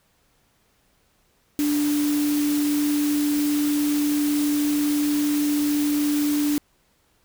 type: tone in noise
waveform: sine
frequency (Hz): 293.7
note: D4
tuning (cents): 0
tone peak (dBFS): -19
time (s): 1.59-6.58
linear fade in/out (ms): 0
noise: white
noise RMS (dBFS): -32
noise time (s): 1.59-6.58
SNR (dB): +10
effects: pink hiss -64 dBFS RMS until 7.24 s